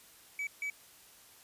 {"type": "tone bursts at uneven times", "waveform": "triangle", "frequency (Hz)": 2285, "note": "D7", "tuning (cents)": -48, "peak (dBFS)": -32, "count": 2, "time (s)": [[0.39, 0.47], [0.62, 0.7]], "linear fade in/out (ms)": 2, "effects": ["white hiss -58 dBFS RMS until 1.43 s", "resampled to 32000 Hz"]}